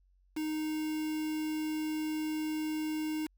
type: tone with quantisation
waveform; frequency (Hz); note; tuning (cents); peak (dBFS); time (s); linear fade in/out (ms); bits
triangle; 310; D#4; -6; -30; 0.36-3.27; 10; 7
effects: added 46 Hz sine -64 dBFS peak until 3.37 s